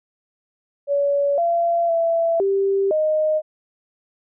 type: tone with pitch steps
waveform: sine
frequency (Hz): 567 / 682 / 667 / 392.4 / 619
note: C#5 / F5 / E5 / G4 / D#5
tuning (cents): +39 / -41 / +20 / +2 / -9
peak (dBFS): -16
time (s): 0.87-3.42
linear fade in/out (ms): 50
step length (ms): 510
effects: none